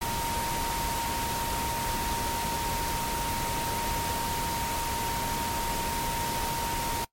sine tone in noise, 929 Hz, A#5, 6 cents flat, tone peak -31 dBFS, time 0.01-7.05 s, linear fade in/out 10 ms, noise pink, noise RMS -32 dBFS, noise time 0.01-7.05 s, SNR -2 dB, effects noise-tail reverb RT60 0.1 s tail -20 dB re dry + MP3 64 kbps

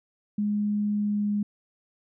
sine tone with pitch glide, 207.7 to 206.4 Hz, G#3 to G#3, 0 to -10 cents, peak -23 dBFS, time 0.38-1.43 s, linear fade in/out 5 ms, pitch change -10 cents, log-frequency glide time 0.93-1.32 s, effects none

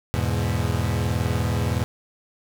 35% pulse chord, E major, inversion none, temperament equal, 82.41 / 103.83 / 123.47 Hz, E2 / G#2 / B2, 0 / 0 / 0 cents, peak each -24 dBFS, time 0.14-1.84 s, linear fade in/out 0 ms, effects none

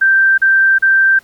sine tone bursts, 1568 Hz, G6, in tune, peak -7 dBFS, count 3, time 0.01-1.192 s, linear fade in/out 10 ms, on 370 ms, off 36 ms, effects pink hiss -49 dBFS RMS until 1.23 s

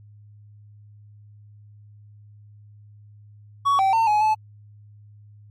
triangle tone with pitch steps, 1122 / 773 / 904 / 843 / 865 Hz, C#6 / G5 / A5 / G#5 / A5, +21 / -24 / +47 / +26 / -30 cents, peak -14 dBFS, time 3.65-4.35 s, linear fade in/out 20 ms, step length 140 ms, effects added 104 Hz sine -45 dBFS peak until 5.5 s + MP3 64 kbps

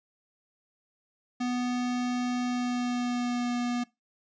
square tone with pitch glide, 246.9 to 242.8 Hz, B3 to B3, 0 to -29 cents, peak -28 dBFS, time 1.4-3.84 s, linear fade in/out 10 ms, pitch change -29 cents, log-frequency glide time 2.46-3.54 s, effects noise-tail reverb RT60 0.2 s tail -21 dB re dry + resampled to 16000 Hz

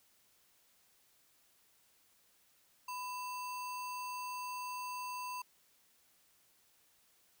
sine tone with sample-and-hold, 998 Hz, B5, 18 cents sharp, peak -39 dBFS, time 2.88-5.42 s, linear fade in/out 5 ms, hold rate 3675 Hz, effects white hiss -70 dBFS RMS until 7.4 s

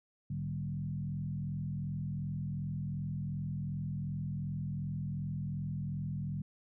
sine tone with frequency modulation, 146.83 Hz, D3, in tune, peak -34 dBFS, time 0.3-6.42 s, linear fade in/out 5 ms, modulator 42.7 Hz, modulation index 1.1, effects none

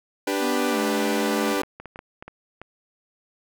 sawtooth chord, G major, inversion second, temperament equal, 293.7 / 392 / 493.9 Hz, D4 / G4 / B4, 0 / 0 / 0 cents, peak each -22 / -23 / -24 dBFS, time 0.27-1.62 s, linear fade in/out 5 ms
45% pulse tone with pitch glide, 247.5 to 215.5 Hz, B3 to A3, +4 to -36 cents, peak -27 dBFS, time 0.39-1.56 s, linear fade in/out 50 ms, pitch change -240 cents, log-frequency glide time 0.7-0.78 s
clicks, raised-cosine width 0.5 ms, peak -23 dBFS, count 10, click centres 1.512 / 1.57 / 1.634 / 1.8 / 1.857 / 1.959 / 1.991 / 2.225 / 2.28 / 2.616 s
effects none

